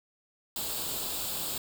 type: noise with comb filter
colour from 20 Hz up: white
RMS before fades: -34 dBFS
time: 0.56-1.58 s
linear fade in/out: 2 ms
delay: 0.25 ms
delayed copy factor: +0.65
effects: none